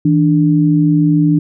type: tone pair together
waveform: sine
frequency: 161.5 / 294.5 Hz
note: E3 / D4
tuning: -35 / +5 cents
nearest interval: minor seventh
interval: 1040 cents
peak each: -11 dBFS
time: 0.05-1.39 s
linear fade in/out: 5 ms
effects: none